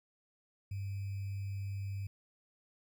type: tone with sample-and-hold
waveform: sine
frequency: 98.6 Hz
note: G2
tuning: 11 cents sharp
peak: -36 dBFS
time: 0.71-2.07 s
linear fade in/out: 5 ms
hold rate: 2450 Hz
effects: none